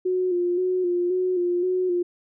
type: tone with vibrato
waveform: sine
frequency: 360 Hz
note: F#4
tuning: 47 cents flat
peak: -20 dBFS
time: 0.05-2.03 s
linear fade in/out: 10 ms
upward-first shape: square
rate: 1.9 Hz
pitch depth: 36 cents each way
effects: none